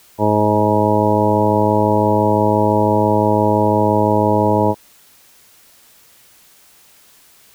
harmonic tone with a mistuned harmonic, 105.9 Hz, G#2, 34 cents sharp, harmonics 1 / 2 / 3 / 4 / 5 / 6 / 8 / 9, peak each -20 / -20 / -20 / -20 / -20 / -20 / -20 / -20 dBFS, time 0.18-4.75 s, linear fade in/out 50 ms, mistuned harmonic 1, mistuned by -21 cents, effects white hiss -49 dBFS RMS until 7.54 s

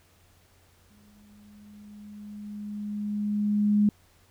sine tone with exponential growth, 207.7 Hz, G#3, in tune, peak -17 dBFS, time 0.9-3.89 s, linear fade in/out 2 ms, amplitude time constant 650 ms, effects added 89 Hz sine -62 dBFS peak until 4.3 s + pink hiss -62 dBFS RMS until 4.3 s

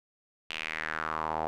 sawtooth tone with band-pass filter sweep, 79 Hz, D#2, 27 cents sharp, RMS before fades -34 dBFS, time 0.5-1.47 s, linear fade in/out 0 ms, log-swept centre 2900 to 740 Hz, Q 3.6, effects none

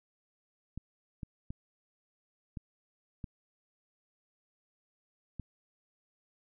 clicks, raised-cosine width 5 ms, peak -27 dBFS, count 6, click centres 0.776 / 1.232 / 1.505 / 2.572 / 3.242 / 5.397 s, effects none

